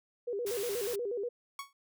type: tone with vibrato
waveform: sine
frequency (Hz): 440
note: A4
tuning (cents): 0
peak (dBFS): -32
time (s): 0.27-1.29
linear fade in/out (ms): 10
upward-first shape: square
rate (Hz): 8.3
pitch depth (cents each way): 160
type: noise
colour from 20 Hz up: white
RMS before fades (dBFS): -41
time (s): 0.46-0.96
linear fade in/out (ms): 10
type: tone with exponential decay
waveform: sawtooth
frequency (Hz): 1113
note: C#6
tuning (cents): +7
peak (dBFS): -31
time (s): 1.59-1.73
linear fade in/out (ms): 2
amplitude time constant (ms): 30
effects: none